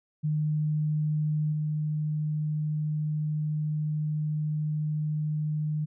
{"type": "tone with level steps", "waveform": "sine", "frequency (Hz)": 152.3, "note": "D#3", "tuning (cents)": -37, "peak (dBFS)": [-24, -26], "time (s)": [0.23, 5.86], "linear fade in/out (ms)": 20, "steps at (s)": 1.52, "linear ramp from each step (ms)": 10, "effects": []}